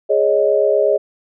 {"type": "chord", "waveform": "sine", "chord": "Ab suspended fourth", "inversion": "none", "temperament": "equal", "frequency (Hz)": [415.3, 554.4, 622.3], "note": ["Ab4", "Db5", "Eb5"], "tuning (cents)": [0, 0, 0], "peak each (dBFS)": -16, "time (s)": [0.09, 0.98], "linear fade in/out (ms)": 20, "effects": []}